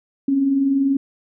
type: tone pair together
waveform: sine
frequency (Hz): 254.4 / 274.8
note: C4 / C#4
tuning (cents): -48 / -15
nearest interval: minor second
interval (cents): 133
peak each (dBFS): -27 / -15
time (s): 0.28-0.97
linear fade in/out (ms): 5
effects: none